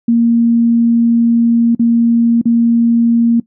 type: tone with dropouts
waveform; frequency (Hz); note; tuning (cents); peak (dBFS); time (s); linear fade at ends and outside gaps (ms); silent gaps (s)
sine; 233.1; A#3; 0; -7; 0.08-3.4; 5; 1.75-1.794 / 2.415-2.455
effects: noise-tail reverb RT60 0.1 s tail -19 dB re dry